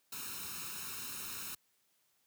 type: noise with comb filter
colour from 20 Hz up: white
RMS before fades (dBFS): -43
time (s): 0.12-1.55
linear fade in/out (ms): 5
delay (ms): 0.75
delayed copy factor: +0.75
effects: white hiss -75 dBFS RMS until 2.26 s + high-pass 80 Hz 12 dB/octave